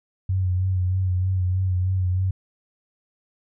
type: tone with vibrato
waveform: sine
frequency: 92.5 Hz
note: F#2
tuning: in tune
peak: -19 dBFS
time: 0.29-2.31 s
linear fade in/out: 5 ms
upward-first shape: sine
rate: 3.2 Hz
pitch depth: 37 cents each way
effects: none

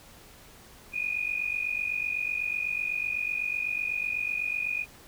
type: tone pair together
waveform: sine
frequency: 2441 / 2489 Hz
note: D#7 / D#7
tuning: -34 / 0 cents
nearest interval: unison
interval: 34 cents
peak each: -30 / -31 dBFS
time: 0.92-4.86 s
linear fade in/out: 50 ms
effects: pink hiss -52 dBFS RMS until 5.07 s

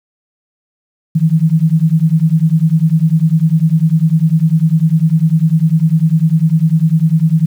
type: beating tone pair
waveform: sine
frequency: 155.7 / 165.7 Hz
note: D#3 / E3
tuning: +2 / +9 cents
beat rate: 10 Hz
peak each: -11 dBFS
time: 1.15-7.46 s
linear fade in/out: 10 ms
effects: 7-bit

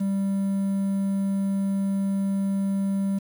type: tone with quantisation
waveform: triangle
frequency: 196 Hz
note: G3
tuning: in tune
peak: -20 dBFS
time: 0-3.19 s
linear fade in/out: 10 ms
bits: 8
effects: none

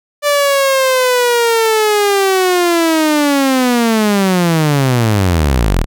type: linear sweep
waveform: sawtooth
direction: down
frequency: 587.3 to 34.02 Hz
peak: -6 dBFS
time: 0.22-5.86 s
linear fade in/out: 50 ms
effects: none

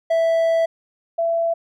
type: tone pair in turn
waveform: triangle / sine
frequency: 659 / 669 Hz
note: E5 / E5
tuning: -1 / +25 cents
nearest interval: unison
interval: 26 cents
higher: second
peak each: -13 / -17 dBFS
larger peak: first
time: 0.1-0.66 / 1.18-1.54 s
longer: first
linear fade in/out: 10 ms
effects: none

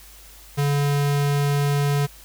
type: tone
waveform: square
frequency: 143.1 Hz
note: D3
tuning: 45 cents flat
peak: -19 dBFS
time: 0.57-2.07 s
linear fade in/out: 20 ms
effects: added 50 Hz sine -47 dBFS peak until 2.24 s + white hiss -47 dBFS RMS until 2.24 s

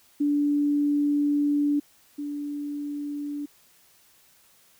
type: tone pair in turn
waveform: sine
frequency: 290.5 / 290.5 Hz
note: D4 / D4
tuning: -19 / -19 cents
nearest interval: unison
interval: 0 cents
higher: neither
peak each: -20 / -29 dBFS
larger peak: first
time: 0.2-1.8 / 2.18-3.46 s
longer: first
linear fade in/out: 10 ms
effects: white hiss -59 dBFS RMS until 4.79 s

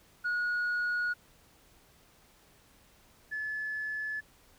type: tone pair in turn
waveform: sine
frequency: 1450 / 1724.4 Hz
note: F#6 / A6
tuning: -35 / -35 cents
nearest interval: minor third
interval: 300 cents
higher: second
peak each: -26 / -32 dBFS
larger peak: first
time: 0.24-1.14 / 3.31-4.21 s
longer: neither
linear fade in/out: 20 ms
effects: tanh soft clip ceiling -27 dBFS + pink hiss -62 dBFS RMS until 4.58 s

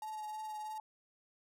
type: tone with tremolo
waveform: 5% pulse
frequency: 932.3 Hz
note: A#5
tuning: in tune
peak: -40 dBFS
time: 0.02-0.78 s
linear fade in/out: 2 ms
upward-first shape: triangle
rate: 19 Hz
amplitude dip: 80%
type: tone with vibrato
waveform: sine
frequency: 860 Hz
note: A5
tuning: 40 cents flat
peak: -40 dBFS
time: 0.02-0.8 s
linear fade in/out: 2 ms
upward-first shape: triangle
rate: 3.1 Hz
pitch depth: 20 cents each way
effects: none

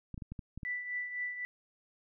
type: clicks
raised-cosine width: 5 ms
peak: -29 dBFS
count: 7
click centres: 0.143 / 0.178 / 0.222 / 0.32 / 0.392 / 0.576 / 0.632 s
type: tone with tremolo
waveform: sine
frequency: 1975.5 Hz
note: B6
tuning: in tune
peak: -32 dBFS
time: 0.65-1.45 s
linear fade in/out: 0 ms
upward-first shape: triangle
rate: 3.9 Hz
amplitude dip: 65%
effects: none

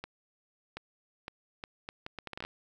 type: accelerating click train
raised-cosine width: 0.3 ms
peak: -23 dBFS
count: 14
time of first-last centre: 0.04-2.45 s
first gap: 730 ms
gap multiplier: 0.7
effects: 10-bit

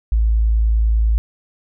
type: tone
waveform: sine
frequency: 55 Hz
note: A1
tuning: in tune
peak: -12 dBFS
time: 0.12-1.18 s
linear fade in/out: 0 ms
effects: none

